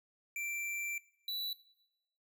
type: tone pair in turn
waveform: square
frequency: 2349 / 3951 Hz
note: D7 / B7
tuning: 0 / 0 cents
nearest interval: major sixth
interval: 900 cents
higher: second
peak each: -38 / -36 dBFS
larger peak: second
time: 0.36-0.98 / 1.28-1.53 s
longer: first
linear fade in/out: 2 ms
effects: noise-tail reverb RT60 0.8 s tail -18 dB re dry